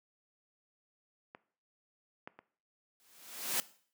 clicks, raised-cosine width 0.5 ms, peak -32 / -28 / -35 dBFS, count 3, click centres 1.349 / 2.275 / 2.39 s
white noise with exponential growth, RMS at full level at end -30 dBFS, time 3-3.6 s, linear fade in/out 0 ms, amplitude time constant 130 ms
effects noise-tail reverb RT60 0.5 s tail -18 dB re dry + high-pass 200 Hz 12 dB/octave

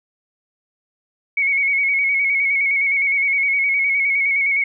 sine tone with vibrato, 2217 Hz, C#7, in tune, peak -15 dBFS, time 1.37-4.64 s, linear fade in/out 5 ms, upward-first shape square, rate 9.7 Hz, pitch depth 34 cents each way, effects none

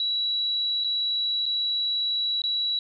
sine tone with dropouts, 3913 Hz, B7, 17 cents flat, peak -23 dBFS, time 0-2.79 s, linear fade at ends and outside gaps 2 ms, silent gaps 0.839-0.844 / 1.457-1.462 / 2.419-2.438 s, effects none

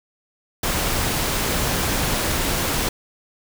pink noise, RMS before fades -22 dBFS, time 0.63-2.89 s, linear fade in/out 5 ms, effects none

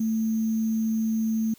sine tone with sample-and-hold, 221.5 Hz, A3, 12 cents sharp, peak -22 dBFS, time 0-1.54 s, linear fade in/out 5 ms, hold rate 6300 Hz, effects white hiss -56 dBFS RMS until 1.58 s

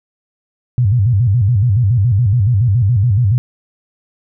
sine tone with vibrato, 110 Hz, A2, in tune, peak -9 dBFS, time 0.78-3.38 s, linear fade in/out 0 ms, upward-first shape square, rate 7.1 Hz, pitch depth 200 cents each way, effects none

